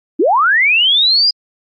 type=linear sweep; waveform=sine; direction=up; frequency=264.2 to 4978 Hz; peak=-8 dBFS; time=0.19-1.31 s; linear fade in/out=10 ms; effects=MP3 32 kbps